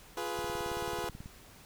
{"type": "chord", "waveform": "20% pulse", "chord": "F diminished", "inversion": "none", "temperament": "equal with one note detuned", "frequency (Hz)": [349.2, 418.7, 493.9], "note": ["F4", "Ab4", "Cb5"], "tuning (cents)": [0, 14, 0], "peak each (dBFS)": -34, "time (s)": [0.17, 1.09], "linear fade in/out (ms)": 2}
{"type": "click train", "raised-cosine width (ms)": 5, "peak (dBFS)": -32, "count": 17, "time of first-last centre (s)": [0.39, 1.26], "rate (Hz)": 18.4}
{"effects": ["pink hiss -55 dBFS RMS until 1.65 s"]}